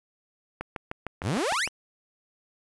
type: click train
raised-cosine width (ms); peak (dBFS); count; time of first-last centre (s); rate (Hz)
0.5; -17; 8; 0.61-1.675; 6.57
type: exponential sweep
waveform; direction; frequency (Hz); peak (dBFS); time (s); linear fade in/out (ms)
sawtooth; up; 71.3 to 3166; -21; 1.22-1.69; 50
effects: resampled to 24000 Hz + 8-bit